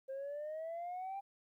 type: exponential sweep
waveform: sine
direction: up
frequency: 528 to 798 Hz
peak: -38 dBFS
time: 0.08-1.21 s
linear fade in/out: 20 ms
effects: tanh soft clip ceiling -38 dBFS + 13-bit